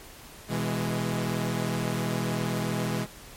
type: chord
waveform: sawtooth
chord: E major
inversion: second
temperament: equal with one note detuned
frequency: 125.48 / 164.81 / 207.7 Hz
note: B2 / E3 / G#3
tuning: +28 / 0 / 0 cents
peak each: -27 dBFS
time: 0.48-3.07 s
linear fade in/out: 50 ms
effects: pink hiss -47 dBFS RMS until 3.36 s + MP3 64 kbps